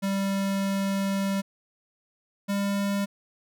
square tone pair in turn, 196 / 199.89 Hz, G3 / G3, 0 / +34 cents, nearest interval unison, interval 34 cents, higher second, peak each -25 dBFS, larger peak neither, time 0.02-1.42 / 2.48-3.06 s, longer first, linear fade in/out 20 ms, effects none

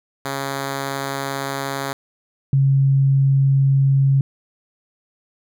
5% pulse / sine tone pair in turn, 137.6 / 136.57 Hz, C#3 / C#3, -12 / -25 cents, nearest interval unison, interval 13 cents, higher first, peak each -12 dBFS, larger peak neither, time 0.25-1.93 / 2.53-4.21 s, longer neither, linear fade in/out 2 ms, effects none

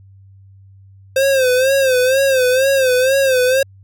square tone with vibrato, 524 Hz, C5, 2 cents sharp, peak -12 dBFS, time 1.16-3.63 s, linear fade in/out 5 ms, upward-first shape sine, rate 2.1 Hz, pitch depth 84 cents each way, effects added 97 Hz sine -41 dBFS peak until 3.83 s

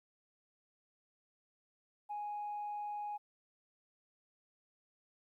sine tone, 830.6 Hz, G#5, in tune, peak -37 dBFS, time 2.09-3.18 s, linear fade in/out 20 ms, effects tanh soft clip ceiling -35 dBFS + 13-bit

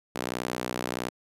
sawtooth tone with high-pass filter, 61.5 Hz, B1, 7 cents flat, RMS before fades -33 dBFS, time 0.15-1.1 s, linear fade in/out 10 ms, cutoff 270 Hz, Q 0.73, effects resampled to 32000 Hz

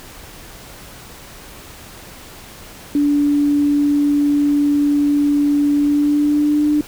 sine tone with pitch glide, 289.6 to 297.9 Hz, D4 to D4, -24 to +25 cents, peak -12 dBFS, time 2.95-6.81 s, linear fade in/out 2 ms, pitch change +49 cents, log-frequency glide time 5.77-6.69 s, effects pink hiss -38 dBFS RMS until 6.87 s

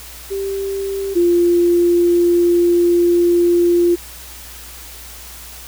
sine tone pair in turn, 392 / 347.3 Hz, G4 / F4, 0 / -10 cents, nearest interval major second, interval 210 cents, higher first, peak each -19 / -10 dBFS, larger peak second, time 0.3-1.15 / 1.15-3.96 s, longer second, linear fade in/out 20 ms, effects added 60 Hz sine -39 dBFS peak until 5.67 s + white hiss -36 dBFS RMS until 5.67 s

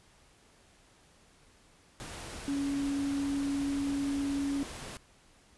sine tone in noise, 280 Hz, C#4, 18 cents sharp, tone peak -29 dBFS, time 2.48-4.63 s, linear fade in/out 0 ms, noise pink, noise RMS -43 dBFS, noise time 2-4.97 s, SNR +11 dB, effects pink hiss -62 dBFS RMS until 5.57 s + resampled to 24000 Hz

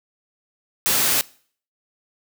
white noise, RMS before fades -19 dBFS, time 0.86-1.21 s, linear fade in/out 0 ms, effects noise-tail reverb RT60 0.5 s tail -22 dB re dry + high-pass 100 Hz 12 dB/octave

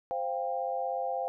sine chord, C suspended fourth, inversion none, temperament equal with one note detuned, 523.3 / 698.5 / 794.9 Hz, C5 / F5 / G5, 0 / 0 / +24 cents, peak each -34 dBFS, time 0.11-1.28 s, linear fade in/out 0 ms, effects none

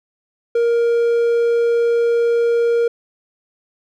triangle tone, 468.8 Hz, A#4, 10 cents sharp, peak -11 dBFS, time 0.55-2.88 s, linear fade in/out 5 ms, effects none

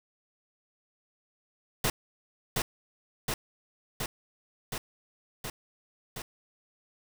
pink noise with echo, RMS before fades -27 dBFS, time 1.84-1.9 s, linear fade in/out 2 ms, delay 720 ms, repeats 6, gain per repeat -2 dB, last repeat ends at 6.22 s, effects none

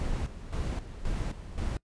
brown noise with tremolo, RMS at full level -31 dBFS, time 0-1.77 s, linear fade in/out 0 ms, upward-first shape square, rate 1.9 Hz, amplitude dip 70%, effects noise-tail reverb RT60 0.1 s tail -23 dB re dry + resampled to 22050 Hz

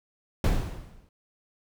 brown noise with exponential decay, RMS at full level -19 dBFS, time 0.44-1.09 s, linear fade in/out 2 ms, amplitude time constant 140 ms, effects none

